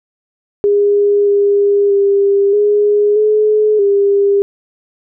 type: tone with pitch steps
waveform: sine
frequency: 407.8 / 404.4 / 399 / 414.2 / 426.3 / 400.8 Hz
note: G#4 / G#4 / G4 / G#4 / G#4 / G4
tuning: -32 / -46 / +31 / -5 / +45 / +38 cents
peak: -8 dBFS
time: 0.64-4.42 s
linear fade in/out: 0 ms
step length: 630 ms
effects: none